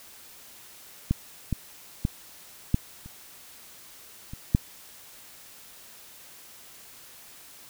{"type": "clicks", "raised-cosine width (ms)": 5, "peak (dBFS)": [-10, -13, -11, -8, -30, -25, -6], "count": 7, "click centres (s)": [1.11, 1.527, 2.051, 2.744, 3.06, 4.335, 4.549], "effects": ["white hiss -49 dBFS RMS until 7.69 s"]}